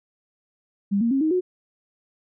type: tone with pitch steps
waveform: sine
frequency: 200 / 232.4 / 270.1 / 313.8 / 364.7 Hz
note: G3 / A#3 / C#4 / D#4 / F#4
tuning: +35 / -5 / -45 / +15 / -25 cents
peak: -18 dBFS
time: 0.91-1.41 s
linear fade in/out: 20 ms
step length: 100 ms
effects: none